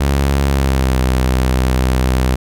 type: tone with pitch glide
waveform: sawtooth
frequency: 69.3 to 63.92 Hz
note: C#2 to C2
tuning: 0 to -40 cents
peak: -8 dBFS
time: 0-2.36 s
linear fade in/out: 10 ms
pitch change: -140 cents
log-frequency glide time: 0.46-1.01 s
effects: none